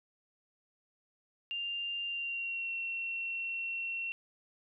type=tone with pitch glide; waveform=sine; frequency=2794 to 2721 Hz; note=F7 to F7; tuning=0 to -46 cents; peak=-34 dBFS; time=1.51-4.12 s; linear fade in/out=0 ms; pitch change=-46 cents; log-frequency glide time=2.05-2.72 s; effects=none